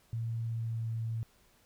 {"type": "tone with pitch glide", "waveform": "sine", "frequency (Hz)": [114.7, 113.38], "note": ["A#2", "A#2"], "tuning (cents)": [-28, -48], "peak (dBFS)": -32, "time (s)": [0.13, 1.23], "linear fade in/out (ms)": 0, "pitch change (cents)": -20, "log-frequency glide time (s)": [0.47, 0.9], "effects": ["pink hiss -66 dBFS RMS until 1.65 s"]}